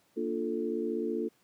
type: chord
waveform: sine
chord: Bb major seventh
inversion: none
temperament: equal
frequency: 233.1 / 293.7 / 349.2 / 440 Hz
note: Bb3 / D4 / F4 / A4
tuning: 0 / 0 / 0 / 0 cents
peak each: -35 / -37 / -34 / -34 dBFS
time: 0.16-1.29 s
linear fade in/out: 20 ms
effects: pink hiss -68 dBFS RMS until 1.43 s + high-pass 150 Hz 12 dB/octave